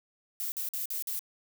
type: noise bursts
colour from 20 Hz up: violet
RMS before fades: -34 dBFS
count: 5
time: 0.4-1.192 s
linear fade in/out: 0 ms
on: 120 ms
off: 48 ms
effects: none